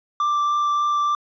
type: tone with vibrato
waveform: triangle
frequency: 1177 Hz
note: D6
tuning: 3 cents sharp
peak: -16 dBFS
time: 0.2-1.15 s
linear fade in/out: 2 ms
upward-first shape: triangle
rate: 3.4 Hz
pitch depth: 8 cents each way
effects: resampled to 16000 Hz